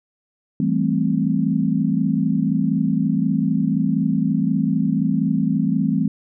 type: chord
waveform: sine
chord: A minor seventh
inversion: second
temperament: equal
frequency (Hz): 164.81 / 196 / 220 / 261.6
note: E3 / G3 / A3 / C4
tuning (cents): 0 / 0 / 0 / 0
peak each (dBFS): -22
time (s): 0.6-6.08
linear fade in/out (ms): 2
effects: none